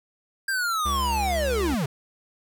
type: linear sweep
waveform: square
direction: down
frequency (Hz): 1608 to 123.47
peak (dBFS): -24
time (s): 0.48-1.86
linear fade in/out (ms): 5
type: tone with vibrato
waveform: square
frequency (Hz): 69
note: C#2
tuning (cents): -7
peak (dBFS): -28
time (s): 0.85-1.75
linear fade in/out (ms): 10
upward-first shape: square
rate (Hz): 14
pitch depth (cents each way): 8
effects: none